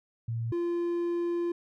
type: tone pair in turn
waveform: sine / triangle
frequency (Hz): 115.1 / 344.9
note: A#2 / F4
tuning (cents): -22 / -22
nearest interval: octave + perfect fifth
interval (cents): 1900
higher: second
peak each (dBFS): -29 / -25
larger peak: second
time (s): 0.28-0.52 / 0.52-1.52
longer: second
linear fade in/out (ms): 5
effects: none